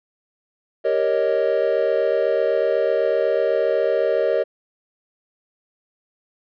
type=chord; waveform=triangle; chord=Eb dominant seventh; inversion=first; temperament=equal; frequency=392 / 466.2 / 554.4 / 622.3 Hz; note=G4 / Bb4 / Db5 / Eb5; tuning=0 / 0 / 0 / 0 cents; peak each=-23 / -20 / -20 / -20 dBFS; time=0.84-4.44 s; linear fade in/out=20 ms; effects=resampled to 11025 Hz